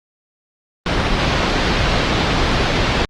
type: low-pass noise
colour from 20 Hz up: pink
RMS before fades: -17 dBFS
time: 0.86-3.05 s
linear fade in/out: 2 ms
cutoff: 4600 Hz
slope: 24 dB/octave
effects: Opus 24 kbps